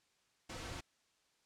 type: noise with comb filter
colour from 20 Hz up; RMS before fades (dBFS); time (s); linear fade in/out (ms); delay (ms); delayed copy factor
pink; -45; 0.49-0.81; 10; 4.9; -0.55
effects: white hiss -75 dBFS RMS until 1.45 s + low-pass 7000 Hz 12 dB/octave